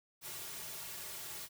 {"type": "noise with comb filter", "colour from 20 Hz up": "white", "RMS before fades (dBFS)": -45, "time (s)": [0.21, 1.49], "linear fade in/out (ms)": 50, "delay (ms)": 3.9, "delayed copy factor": -0.75, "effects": []}